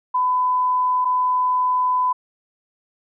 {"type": "tone pair in turn", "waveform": "sine", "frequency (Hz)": [1004, 1004], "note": ["B5", "B5"], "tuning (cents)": [28, 28], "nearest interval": "unison", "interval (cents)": 0, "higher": "neither", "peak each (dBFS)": -16, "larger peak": "neither", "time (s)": [[0.14, 1.05], [1.05, 2.13]], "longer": "second", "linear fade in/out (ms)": 10, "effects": []}